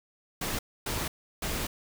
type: noise bursts at uneven times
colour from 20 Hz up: pink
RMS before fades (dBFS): -32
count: 3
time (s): 0.41-0.59 / 0.86-1.08 / 1.42-1.67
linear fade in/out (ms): 5
effects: none